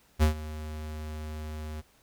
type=tone with ADSR envelope; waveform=square; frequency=77 Hz; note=D#2; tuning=17 cents flat; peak=-18 dBFS; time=0.19-1.82 s; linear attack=36 ms; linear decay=110 ms; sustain=-18 dB; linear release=25 ms; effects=pink hiss -63 dBFS RMS until 2.02 s